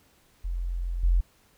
sine tone with level steps, 43.65 Hz, F1, in tune, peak -27 / -18 dBFS, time 0.44-1.21 s, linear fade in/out 10 ms, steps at 1.03 s, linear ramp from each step 10 ms, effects pink hiss -62 dBFS RMS until 1.57 s

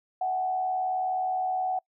sine tone with frequency modulation, 746 Hz, F#5, 14 cents sharp, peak -25 dBFS, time 0.21-1.79 s, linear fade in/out 5 ms, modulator 79.1 Hz, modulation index 0.41, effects noise-tail reverb RT60 0.1 s tail -26 dB re dry

